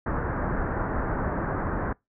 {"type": "low-pass noise", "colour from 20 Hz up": "pink", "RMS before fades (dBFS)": -28, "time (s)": [0.06, 1.93], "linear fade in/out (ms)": 5, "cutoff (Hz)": 1700, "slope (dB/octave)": 48, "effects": ["noise-tail reverb RT60 0.2 s tail -25 dB re dry"]}